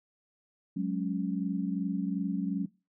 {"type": "chord", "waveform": "sine", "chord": "F# suspended second", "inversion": "none", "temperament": "equal", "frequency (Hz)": [185, 207.7, 277.2], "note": ["F#3", "G#3", "C#4"], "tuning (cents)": [0, 0, 0], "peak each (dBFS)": [-31, -34, -34], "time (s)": [0.76, 2.66], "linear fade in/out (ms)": 10, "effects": ["noise-tail reverb RT60 0.3 s tail -22 dB re dry"]}